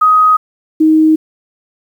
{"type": "tone pair in turn", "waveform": "sine", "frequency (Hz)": [1256, 314], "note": ["D#6", "D#4"], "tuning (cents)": [16, 16], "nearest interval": "2 octaves", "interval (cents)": 2400, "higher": "first", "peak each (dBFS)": -5, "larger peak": "neither", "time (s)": [[0.01, 0.37], [0.8, 1.16]], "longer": "neither", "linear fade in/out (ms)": 10, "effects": ["7-bit"]}